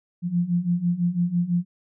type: beating tone pair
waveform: sine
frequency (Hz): 171.2 / 177.2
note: F3 / F3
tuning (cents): -34 / +25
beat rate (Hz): 6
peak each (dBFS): -25 / -22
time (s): 0.22-1.65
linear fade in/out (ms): 50
effects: none